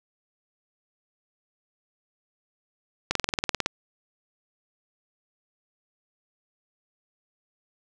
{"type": "slowing click train", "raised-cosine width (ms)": 0.2, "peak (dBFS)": -6, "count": 12, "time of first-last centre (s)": [3.11, 3.661], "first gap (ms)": 43, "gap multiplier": 1.03, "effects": []}